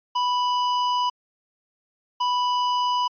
square tone pair in turn, 988 / 988 Hz, B5 / B5, 0 / 0 cents, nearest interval unison, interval 0 cents, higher neither, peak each -21 dBFS, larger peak neither, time 0.15-1.1 / 2.2-3.08 s, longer first, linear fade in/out 10 ms, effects resampled to 11025 Hz

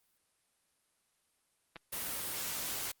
clicks, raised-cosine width 0.3 ms, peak -30 dBFS, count 2, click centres 1.759 / 1.765 s
white noise, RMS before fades -38 dBFS, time 1.92-2.92 s, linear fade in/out 10 ms
effects white hiss -75 dBFS RMS until 3 s + Opus 32 kbps

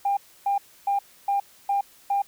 sine tone bursts, 800 Hz, G5, 35 cents sharp, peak -19 dBFS, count 6, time 0.05-2.22 s, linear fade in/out 5 ms, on 120 ms, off 290 ms, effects tanh soft clip ceiling -16 dBFS + white hiss -54 dBFS RMS until 2.27 s

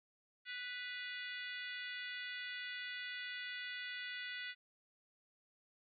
harmonic tone with a mistuned harmonic, 494 Hz, B4, in tune, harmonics 3 / 4 / 5 / 6 / 7 / 8 / 9, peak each -48 / -46 / -53 / -52 / -51 / -58 / -57 dBFS, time 0.45-4.55 s, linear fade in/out 50 ms, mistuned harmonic 6, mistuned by -53 cents, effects none

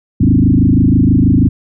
sine tone with frequency modulation, 181.9 Hz, F#3, 29 cents flat, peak -6 dBFS, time 0.2-1.49 s, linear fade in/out 10 ms, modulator 26.2 Hz, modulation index 4.2, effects none

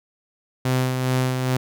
sawtooth tone with tremolo, 128.5 Hz, C3, 31 cents flat, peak -14 dBFS, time 0.65-1.57 s, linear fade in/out 5 ms, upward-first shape sine, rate 2.4 Hz, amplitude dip 40%, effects none

